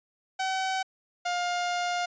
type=tone pair in turn; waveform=sawtooth; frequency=760 / 707.4 Hz; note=F#5 / F5; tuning=+46 / +22 cents; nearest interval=minor second; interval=124 cents; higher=first; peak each=-23 dBFS; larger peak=neither; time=0.39-0.83 / 1.25-2.06 s; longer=second; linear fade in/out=10 ms; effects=resampled to 16000 Hz